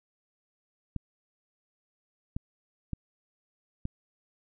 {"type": "clicks", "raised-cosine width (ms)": 5, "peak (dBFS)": -20, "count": 4, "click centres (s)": [0.963, 2.365, 2.933, 3.854], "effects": []}